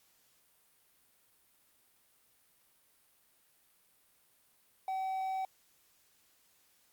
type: tone with quantisation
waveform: triangle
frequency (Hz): 762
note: G5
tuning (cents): -49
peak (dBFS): -31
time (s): 4.88-5.45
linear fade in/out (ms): 2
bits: 9
effects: white hiss -69 dBFS RMS until 6.92 s + Opus 48 kbps